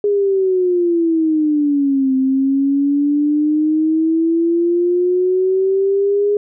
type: exponential two-way sweep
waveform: sine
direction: down then up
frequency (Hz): 413.7 to 261.6 to 413.7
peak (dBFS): -12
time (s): 0.04-6.37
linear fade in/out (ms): 2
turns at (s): 2.15
effects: none